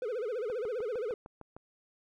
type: tone with vibrato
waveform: triangle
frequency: 460 Hz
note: A#4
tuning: 23 cents flat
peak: -30 dBFS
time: 0.02-1.14 s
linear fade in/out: 2 ms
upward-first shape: sine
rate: 15 Hz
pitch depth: 200 cents each way
type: click train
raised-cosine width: 1 ms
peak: -32 dBFS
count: 8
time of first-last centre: 0.5-1.565 s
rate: 6.57 Hz
effects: none